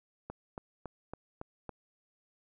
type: click train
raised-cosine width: 1 ms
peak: -26 dBFS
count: 6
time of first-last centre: 0.3-1.693 s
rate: 3.59 Hz
effects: none